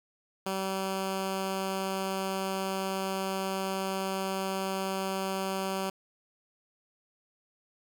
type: tone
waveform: 10% pulse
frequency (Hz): 191.8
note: G3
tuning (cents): -37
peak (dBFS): -22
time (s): 0.46-5.9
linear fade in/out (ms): 5
effects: 9-bit